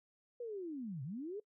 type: linear two-way sweep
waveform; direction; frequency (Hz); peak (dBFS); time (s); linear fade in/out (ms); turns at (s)
sine; down then up; 493.9 to 123.47 to 438.2; -40; 0.4-1.4; 5; 1.03
effects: noise-tail reverb RT60 0.1 s tail -23 dB re dry